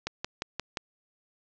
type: click train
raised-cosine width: 0.2 ms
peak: -14 dBFS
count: 5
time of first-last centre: 0.07-0.772 s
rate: 5.7 Hz
effects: resampled to 16000 Hz + 8-bit